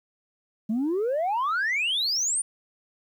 sine exponential sweep, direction up, 207.7 to 9490 Hz, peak -21 dBFS, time 0.69-2.42 s, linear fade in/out 10 ms, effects tanh soft clip ceiling -21 dBFS + 10-bit

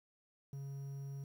triangle tone, 138.59 Hz, C#3, in tune, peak -40 dBFS, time 0.53-1.24 s, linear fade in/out 2 ms, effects 11-bit

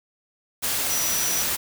sine tone in noise, 5870 Hz, F#8, 15 cents flat, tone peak -26 dBFS, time 0.89-1.44 s, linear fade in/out 20 ms, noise white, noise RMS -25 dBFS, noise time 0.62-1.57 s, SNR -4 dB, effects none

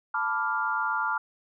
sine chord, B half-diminished seventh, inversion third, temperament equal, 880 / 987.8 / 1174.7 / 1396.9 Hz, A5 / B5 / D6 / F6, 0 / 0 / 0 / 0 cents, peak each -31 / -33 / -32 / -28 dBFS, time 0.14-1.18 s, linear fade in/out 5 ms, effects none

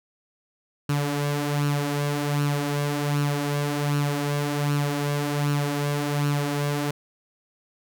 sawtooth tone with flanger, 144.9 Hz, D3, 23 cents flat, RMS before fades -25 dBFS, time 0.89-6.91 s, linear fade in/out 5 ms, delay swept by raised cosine 0.71 to 5.11 ms, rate 1.3 Hz, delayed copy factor +0.55, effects none

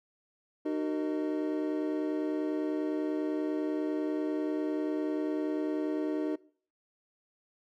triangle tone cluster, 305 / 375.1 / 462.3 / 620 Hz, D#4 / F#4 / A#4 / D#5, -34 / +24 / -14 / -6 cents, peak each -29 / -34 / -37 / -38 dBFS, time 0.65-6.36 s, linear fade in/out 10 ms, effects noise-tail reverb RT60 0.5 s tail -22 dB re dry

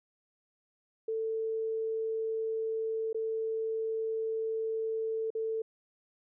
sine tone with dropouts, 444.7 Hz, A4, 18 cents sharp, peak -30 dBFS, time 1.08-5.62 s, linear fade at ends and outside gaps 5 ms, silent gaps 3.13-3.145 / 5.304-5.35 s, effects none

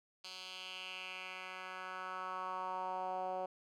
10% pulse tone with band-pass filter sweep, 185.6 Hz, F#3, 6 cents sharp, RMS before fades -43 dBFS, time 0.24-3.46 s, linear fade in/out 5 ms, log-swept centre 4100 to 640 Hz, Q 3, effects none

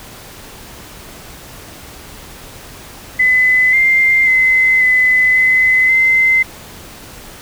sine tone with pitch steps, 2015 / 2097 / 2048 / 2016 / 2031 / 2067 Hz, B6 / C7 / C7 / B6 / B6 / C7, +34 / +3 / -38 / +35 / +48 / -22 cents, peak -8 dBFS, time 3.19-6.43 s, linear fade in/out 10 ms, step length 540 ms, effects pink hiss -35 dBFS RMS until 7.41 s

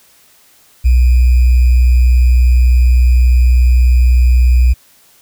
sine tone with sample-and-hold, 61.74 Hz, B1, in tune, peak -5 dBFS, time 0.84-4.74 s, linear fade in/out 20 ms, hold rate 2450 Hz, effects white hiss -48 dBFS RMS until 5.21 s

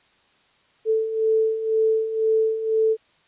sine beating tone pair, 440 / 442 Hz, A4 / A4, 0 / +8 cents, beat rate 2 Hz, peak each -25 / -19 dBFS, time 0.85-2.97 s, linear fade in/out 50 ms, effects white hiss -60 dBFS RMS until 3.27 s + resampled to 8000 Hz

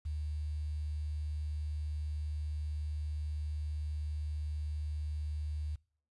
sine tone with quantisation, 75.4 Hz, D2, 46 cents sharp, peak -34 dBFS, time 0.05-5.76 s, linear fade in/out 10 ms, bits 10, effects noise-tail reverb RT60 0.5 s tail -25 dB re dry + resampled to 24000 Hz

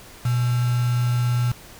sine tone with quantisation, 121.9 Hz, B2, 22 cents flat, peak -18 dBFS, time 0.25-1.52 s, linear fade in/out 5 ms, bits 5, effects pink hiss -44 dBFS RMS until 1.79 s

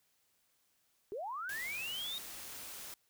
sine linear sweep, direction up, 370 to 3770 Hz, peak -38 dBFS, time 1.12-2.18 s, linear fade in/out 0 ms
white noise, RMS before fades -47 dBFS, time 1.49-2.94 s, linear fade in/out 2 ms
effects white hiss -75 dBFS RMS until 3.09 s

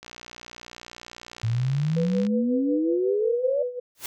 click train, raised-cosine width 0.2 ms, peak -22 dBFS, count 135, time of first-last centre 0.03-2.267 s, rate 59.9 Hz
sine exponential sweep, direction up, 108.7 to 590 Hz, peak -21 dBFS, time 1.43-3.63 s, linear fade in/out 10 ms
sine tone with tremolo, 493.9 Hz, B4, in tune, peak -24 dBFS, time 1.96-3.8 s, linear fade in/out 10 ms, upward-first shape sine, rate 5.5 Hz, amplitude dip 75%
white noise with exponential growth, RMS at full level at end -28 dBFS, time 3.95-4.06 s, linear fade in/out 2 ms, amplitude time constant 22 ms
effects none

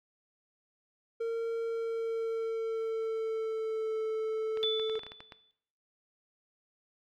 triangle tone with pitch glide, 458.1 to 439.2 Hz, A#4 to A4, -30 to -3 cents, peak -28 dBFS, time 1.2-4.99 s, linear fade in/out 10 ms, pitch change -73 cents, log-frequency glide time 1.63-3.97 s
clicks, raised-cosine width 0.3 ms, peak -29 dBFS, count 11, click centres 4.573 / 4.638 / 4.797 / 4.897 / 4.955 / 4.993 / 5.034 / 5.066 / 5.119 / 5.205 / 5.322 s
sine tone with exponential decay, 3485 Hz, A7, 17 cents flat, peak -27 dBFS, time 4.63-5.51 s, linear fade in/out 0 ms, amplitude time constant 190 ms
effects noise-tail reverb RT60 0.7 s tail -18 dB re dry

